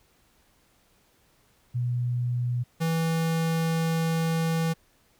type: tone pair in turn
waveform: sine / square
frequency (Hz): 122.3 / 163.62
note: B2 / E3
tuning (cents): -16 / -13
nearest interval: perfect fourth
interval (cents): 503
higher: second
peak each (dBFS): -24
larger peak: neither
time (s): 1.74-2.64 / 2.8-4.74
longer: second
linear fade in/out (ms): 20
effects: pink hiss -64 dBFS RMS until 5.19 s